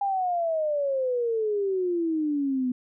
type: exponential sweep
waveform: sine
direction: down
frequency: 811 to 246.9 Hz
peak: -23 dBFS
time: 0.01-2.72 s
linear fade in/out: 5 ms
effects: none